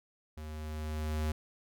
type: tone with level ramp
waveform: square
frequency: 77.1 Hz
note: D#2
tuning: 15 cents flat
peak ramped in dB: -42 to -30 dBFS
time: 0.37-1.32 s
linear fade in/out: 5 ms
effects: none